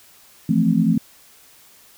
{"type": "chord", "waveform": "sine", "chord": "F major seventh", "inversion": "third", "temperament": "equal", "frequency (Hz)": [164.81, 174.61, 220, 261.6], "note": ["E3", "F3", "A3", "C4"], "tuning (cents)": [0, 0, 0, 0], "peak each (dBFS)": [-21, -20, -18, -21], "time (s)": [0.49, 0.98], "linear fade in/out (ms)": 5, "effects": ["white hiss -50 dBFS RMS until 1.97 s"]}